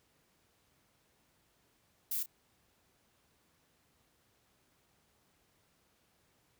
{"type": "noise with echo", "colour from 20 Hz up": "violet", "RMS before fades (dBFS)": -35, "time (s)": [2.11, 2.23], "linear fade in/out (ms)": 5, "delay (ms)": 31, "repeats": 1, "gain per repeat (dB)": -13, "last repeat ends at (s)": 2.261, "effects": ["pink hiss -72 dBFS RMS until 6.59 s", "high-pass 60 Hz 12 dB/octave"]}